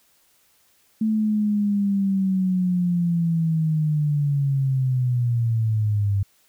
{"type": "linear sweep", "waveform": "sine", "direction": "down", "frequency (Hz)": [220, 97.8], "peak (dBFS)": -18, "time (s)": [1.01, 6.23], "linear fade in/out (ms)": 5, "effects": ["white hiss -61 dBFS RMS until 6.48 s"]}